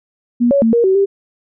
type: tone with pitch steps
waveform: sine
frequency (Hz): 240.2 / 560 / 226.4 / 470.3 / 380.4 / 395.2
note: B3 / C#5 / A3 / A#4 / F#4 / G4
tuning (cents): -48 / +18 / +50 / +15 / +48 / +14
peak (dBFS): -9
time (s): 0.4-1.06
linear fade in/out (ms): 20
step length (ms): 110
effects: none